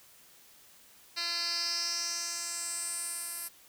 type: tone with band-pass filter sweep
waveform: 10% pulse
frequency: 342 Hz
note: F4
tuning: 36 cents flat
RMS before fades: -35 dBFS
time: 1.16-3.49 s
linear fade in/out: 20 ms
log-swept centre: 4000 to 11000 Hz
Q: 4.3
effects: white hiss -58 dBFS RMS until 3.68 s